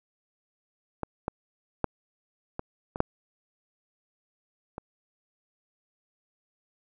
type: clicks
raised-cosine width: 1 ms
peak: -16 / -14 / -10 / -18 / -20 / -6 / -22 dBFS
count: 7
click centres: 1.033 / 1.281 / 1.843 / 2.594 / 2.959 / 3.004 / 4.781 s
effects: none